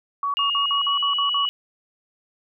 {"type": "tone bursts", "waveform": "sine", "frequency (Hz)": 1128, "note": "C#6", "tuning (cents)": 30, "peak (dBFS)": -21, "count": 8, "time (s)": [0.23, 1.453], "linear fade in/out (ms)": 2, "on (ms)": 110, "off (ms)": 49}
{"type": "tone with pitch glide", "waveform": "sine", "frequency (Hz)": [2847, 2932], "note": ["F7", "F#7"], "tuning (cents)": [33, -16], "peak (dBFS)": -21, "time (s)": [0.37, 1.49], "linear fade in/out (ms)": 0, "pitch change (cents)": 51, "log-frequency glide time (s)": [0.49, 0.99]}
{"effects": []}